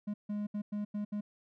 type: tone bursts at uneven times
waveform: triangle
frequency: 207.5 Hz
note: G#3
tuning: 1 cent flat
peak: -31 dBFS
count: 6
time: 0.07-0.14 / 0.29-0.47 / 0.54-0.62 / 0.72-0.85 / 0.94-1.05 / 1.12-1.21 s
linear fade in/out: 10 ms
effects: none